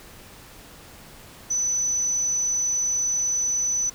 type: tone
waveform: sine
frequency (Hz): 5990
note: F#8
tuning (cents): +20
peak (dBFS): -21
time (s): 1.5-3.9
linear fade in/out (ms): 10
effects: pink hiss -46 dBFS RMS until 3.94 s